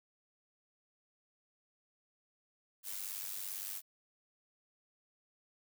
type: noise with amplitude modulation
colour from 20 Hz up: blue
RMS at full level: -39 dBFS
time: 2.83-3.82 s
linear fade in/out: 50 ms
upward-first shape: sine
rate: 97.8 Hz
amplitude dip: 70%
effects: none